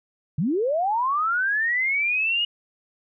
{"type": "linear sweep", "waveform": "sine", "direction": "up", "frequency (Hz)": [129.5, 2900], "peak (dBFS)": -20, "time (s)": [0.38, 2.45], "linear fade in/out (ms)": 5, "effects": []}